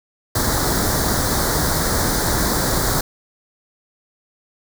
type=band-stop noise; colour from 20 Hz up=pink; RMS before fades=-19 dBFS; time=0.35-3.01 s; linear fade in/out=5 ms; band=1900 to 3800 Hz; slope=48 dB/octave; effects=none